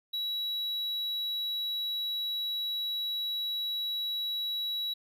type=tone; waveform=triangle; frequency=3900 Hz; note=B7; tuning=23 cents flat; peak=-29 dBFS; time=0.13-4.94 s; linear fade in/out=10 ms; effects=none